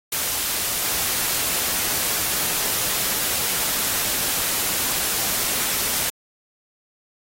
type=noise; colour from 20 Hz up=white; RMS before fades=-23 dBFS; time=0.12-6.1 s; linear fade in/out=5 ms; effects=AAC 48 kbps